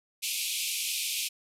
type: band-pass noise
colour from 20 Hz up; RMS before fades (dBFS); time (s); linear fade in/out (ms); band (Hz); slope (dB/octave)
pink; -32; 0.22-1.29; 20; 2300 to 14000; 96
effects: none